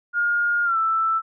sine tone with pitch glide, 1420 to 1324.9 Hz, F6 to E6, +28 to +8 cents, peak -18 dBFS, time 0.13-1.22 s, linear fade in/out 50 ms, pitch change -120 cents, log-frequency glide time 0.64-0.77 s, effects none

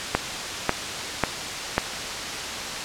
click train, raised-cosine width 0.5 ms, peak -3 dBFS, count 4, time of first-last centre 0.15-1.78 s, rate 1.84 Hz, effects white hiss -29 dBFS RMS until 2.84 s + low-pass 6000 Hz 12 dB/octave

